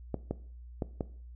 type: clicks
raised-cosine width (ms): 2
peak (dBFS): -18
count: 4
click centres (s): 0.143 / 0.31 / 0.822 / 1.008
effects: noise-tail reverb RT60 0.5 s tail -18 dB re dry + added 60 Hz sine -45 dBFS peak until 1.35 s